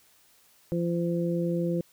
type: harmonic tone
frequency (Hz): 171.3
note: F3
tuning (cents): -33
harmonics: 1 / 2 / 3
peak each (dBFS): -27 / -30 / -32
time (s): 0.72-1.81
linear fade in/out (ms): 0
effects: white hiss -61 dBFS RMS until 1.92 s